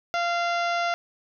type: harmonic tone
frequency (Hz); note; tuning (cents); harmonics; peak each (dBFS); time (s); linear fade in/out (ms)
691; F5; -19; 1 / 2 / 3 / 4 / 5 / 6 / 7 / 8 / 9; -25 / -28 / -33 / -37 / -39 / -44 / -41 / -46 / -47; 0.14-0.94; 0
effects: none